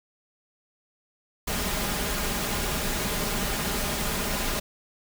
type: noise with comb filter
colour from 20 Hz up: pink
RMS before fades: -28 dBFS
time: 1.47-4.6 s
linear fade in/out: 10 ms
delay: 4.9 ms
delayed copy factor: +0.5
effects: none